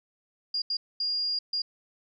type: tone bursts at uneven times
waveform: sine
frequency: 4829 Hz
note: D8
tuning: 47 cents sharp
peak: -26 dBFS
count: 4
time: 0.54-0.62 / 0.7-0.77 / 1-1.39 / 1.53-1.62 s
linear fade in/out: 5 ms
effects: none